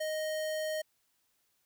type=tone; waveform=square; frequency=622.3 Hz; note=D#5; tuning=in tune; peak=-33 dBFS; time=0-0.82 s; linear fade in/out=10 ms; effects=white hiss -75 dBFS RMS until 1.65 s